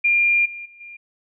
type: tone with level steps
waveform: sine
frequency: 2400 Hz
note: D7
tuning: 37 cents sharp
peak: -14 / -31 / -44 / -36 dBFS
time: 0.04-0.97 s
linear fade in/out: 10 ms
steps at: 0.45 / 0.65 / 0.8 s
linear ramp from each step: 10 ms
effects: none